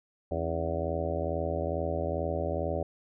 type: harmonic tone with a mistuned harmonic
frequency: 82.3 Hz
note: E2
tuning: 2 cents flat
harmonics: 1 / 2 / 3 / 4 / 5 / 6 / 7 / 8 / 9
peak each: -34 / -39 / -40 / -40 / -37 / -39 / -34 / -38 / -40 dBFS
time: 0.31-2.83 s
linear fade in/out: 5 ms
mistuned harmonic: 3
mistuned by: +130 cents
effects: none